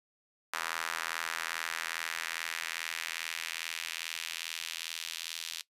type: tone with high-pass filter sweep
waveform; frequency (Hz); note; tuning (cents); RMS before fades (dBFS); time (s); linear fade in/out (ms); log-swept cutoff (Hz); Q
sawtooth; 82.41; E2; 0; -38; 0.53-5.62; 5; 1300 to 3500; 1.6
effects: noise-tail reverb RT60 0.1 s tail -18 dB re dry + resampled to 32000 Hz